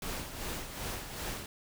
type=noise with tremolo; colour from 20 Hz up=pink; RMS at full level=-37 dBFS; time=0.02-1.46 s; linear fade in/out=2 ms; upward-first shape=sine; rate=2.6 Hz; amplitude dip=55%; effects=none